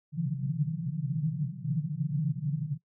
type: band-pass noise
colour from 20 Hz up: white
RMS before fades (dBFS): -31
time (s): 0.12-2.78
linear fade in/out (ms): 50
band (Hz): 130 to 170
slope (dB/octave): 96
effects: noise-tail reverb RT60 0.1 s tail -20 dB re dry